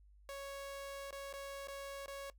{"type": "tone with dropouts", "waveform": "sawtooth", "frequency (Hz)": 554.4, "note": "C#5", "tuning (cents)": 0, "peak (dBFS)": -40, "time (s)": [0.29, 2.3], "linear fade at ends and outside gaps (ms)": 1, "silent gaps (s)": [[1.108, 1.127], [1.328, 1.337], [1.673, 1.683], [2.06, 2.08]], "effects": ["noise-tail reverb RT60 0.1 s tail -19 dB re dry", "added 50 Hz sine -60 dBFS peak until 2.38 s"]}